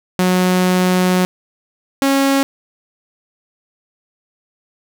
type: tone pair in turn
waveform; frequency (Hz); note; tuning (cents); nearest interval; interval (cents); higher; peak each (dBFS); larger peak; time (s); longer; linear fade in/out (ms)
sawtooth; 182.8 / 273.9; F#3 / C#4; -21 / -21; perfect fifth; 700; second; -8; neither; 0.19-1.25 / 2.02-2.43; first; 0
effects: none